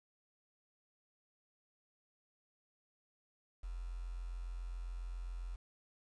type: tone with quantisation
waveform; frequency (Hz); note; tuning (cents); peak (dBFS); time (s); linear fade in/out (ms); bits
sine; 43.65; F1; 0; -40; 3.63-5.56; 10; 10
effects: resampled to 22050 Hz